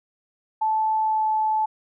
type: tone with pitch glide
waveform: sine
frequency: 873 to 868 Hz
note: A5 to A5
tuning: -14 to -24 cents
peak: -19 dBFS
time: 0.61-1.66 s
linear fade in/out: 10 ms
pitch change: -10 cents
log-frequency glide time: 1-1.27 s
effects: none